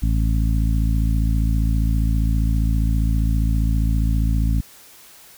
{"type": "harmonic tone", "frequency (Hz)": 55, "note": "A1", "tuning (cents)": 0, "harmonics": [1, 2, 3, 4, 5], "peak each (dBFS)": [-17, -23, -27, -29, -31], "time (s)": [0.02, 4.61], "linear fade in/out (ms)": 10, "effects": ["white hiss -46 dBFS RMS until 5.37 s"]}